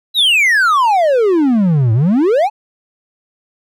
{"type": "exponential two-way sweep", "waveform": "triangle", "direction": "down then up", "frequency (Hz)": [4012, 106.7, 890], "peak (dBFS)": -7, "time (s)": [0.14, 2.5], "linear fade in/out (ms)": 50, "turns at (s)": 1.93, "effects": []}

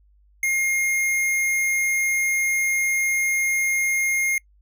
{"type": "tone", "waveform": "square", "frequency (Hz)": 2133, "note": "C7", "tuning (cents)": 33, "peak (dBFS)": -20, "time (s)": [0.43, 4.38], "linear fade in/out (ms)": 2, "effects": ["noise-tail reverb RT60 0.1 s tail -26 dB re dry", "added 50 Hz sine -54 dBFS peak until 4.61 s"]}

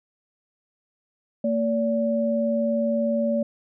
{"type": "tone pair together", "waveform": "sine", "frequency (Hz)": [228, 575], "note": ["A#3", "D5"], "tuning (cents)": [-38, -37], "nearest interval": "octave + major third", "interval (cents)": 1601, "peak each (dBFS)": -23, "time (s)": [1.44, 3.43], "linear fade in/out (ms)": 5, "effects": []}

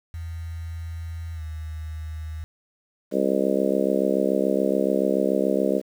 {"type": "tone with pitch glide", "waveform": "sine", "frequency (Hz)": [82.6, 78.46], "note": ["E2", "D#2"], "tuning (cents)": [4, 15], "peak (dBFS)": -30, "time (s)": [0.14, 2.44], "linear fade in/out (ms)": 0, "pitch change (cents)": -89, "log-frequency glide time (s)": [1.33, 1.43]}
{"type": "harmonic tone", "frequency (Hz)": 67, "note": "C2", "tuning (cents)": 42, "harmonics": [3, 4, 5, 6, 7, 8, 9], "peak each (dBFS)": [-27, -27, -27, -27, -27, -27, -27], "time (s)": [3.11, 5.82], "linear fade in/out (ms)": 50}
{"effects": ["8-bit"]}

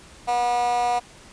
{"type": "tone with high-pass filter", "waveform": "15% pulse", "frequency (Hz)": 242.3, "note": "B3", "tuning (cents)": -33, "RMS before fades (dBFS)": -22, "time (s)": [0.27, 1], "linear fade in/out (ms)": 20, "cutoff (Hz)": 740, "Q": 4.2, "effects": ["pink hiss -47 dBFS RMS until 1.32 s", "resampled to 22050 Hz"]}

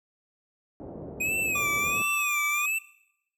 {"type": "low-pass noise", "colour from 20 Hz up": "white", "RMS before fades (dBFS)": -39, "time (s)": [0.8, 2.02], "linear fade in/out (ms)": 0, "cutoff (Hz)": 540, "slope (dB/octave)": 24}
{"type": "tone with vibrato", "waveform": "square", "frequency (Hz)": 2480, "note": "D#7", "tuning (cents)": -6, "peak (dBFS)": -26, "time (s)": [1.2, 2.79], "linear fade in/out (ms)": 10, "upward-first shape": "sine", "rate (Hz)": 1.4, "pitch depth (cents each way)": 130}
{"type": "tone with pitch glide", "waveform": "square", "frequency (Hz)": [1166, 1180.9], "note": ["D6", "D6"], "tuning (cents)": [-13, 9], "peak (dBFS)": -32, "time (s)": [1.55, 2.66], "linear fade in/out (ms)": 5, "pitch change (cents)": 22, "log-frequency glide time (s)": [2.13, 2.4]}
{"effects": ["noise-tail reverb RT60 0.8 s tail -20 dB re dry", "high-pass 60 Hz 12 dB/octave"]}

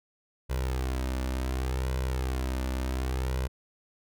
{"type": "tone with flanger", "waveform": "sawtooth", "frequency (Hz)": 64.3, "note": "C2", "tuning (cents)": -30, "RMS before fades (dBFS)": -30, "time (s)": [0.49, 3.48], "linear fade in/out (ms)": 20, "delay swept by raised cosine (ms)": [2, 3.4], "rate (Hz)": 0.68, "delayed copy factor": 0.6, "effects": []}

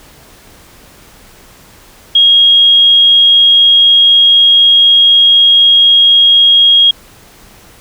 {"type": "tone", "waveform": "sine", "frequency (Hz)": 3272, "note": "G#7", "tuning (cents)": -26, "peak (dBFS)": -3, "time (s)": [2.15, 6.91], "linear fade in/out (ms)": 5, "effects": ["pink hiss -40 dBFS RMS until 7.8 s"]}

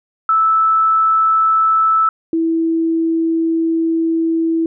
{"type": "tone pair in turn", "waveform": "sine", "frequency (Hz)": [1313, 327.6], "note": ["E6", "E4"], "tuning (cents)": [-7, -11], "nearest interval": "2 octaves", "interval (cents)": 2404, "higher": "first", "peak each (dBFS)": [-10, -13], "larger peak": "first", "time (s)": [[0.29, 2.09], [2.33, 4.66]], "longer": "second", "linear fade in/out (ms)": 2, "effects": []}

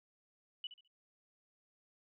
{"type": "tone with echo", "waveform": "sine", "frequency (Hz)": 2960, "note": "F#7", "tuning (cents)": 0, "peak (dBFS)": -39, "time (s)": [0.64, 0.67], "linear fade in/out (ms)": 2, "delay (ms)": 69, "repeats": 3, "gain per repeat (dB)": -11, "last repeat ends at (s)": 0.877, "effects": []}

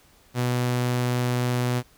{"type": "tone", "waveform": "sawtooth", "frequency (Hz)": 123.47, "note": "B2", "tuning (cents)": 0, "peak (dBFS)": -18, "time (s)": [0.34, 1.83], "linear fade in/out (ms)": 50, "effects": ["pink hiss -57 dBFS RMS until 1.97 s"]}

